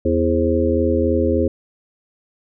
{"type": "harmonic tone with a mistuned harmonic", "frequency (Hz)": 83.4, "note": "E2", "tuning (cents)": 21, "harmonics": [1, 3, 4, 5, 6], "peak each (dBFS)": [-21, -21, -21, -21, -21], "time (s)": [0.05, 1.48], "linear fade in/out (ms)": 5, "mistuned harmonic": 6, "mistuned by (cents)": 96, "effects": []}